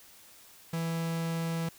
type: tone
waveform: 45% pulse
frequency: 165.2 Hz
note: E3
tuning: 4 cents sharp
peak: -30 dBFS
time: 0.73-1.69 s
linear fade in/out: 5 ms
effects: white hiss -55 dBFS RMS until 1.78 s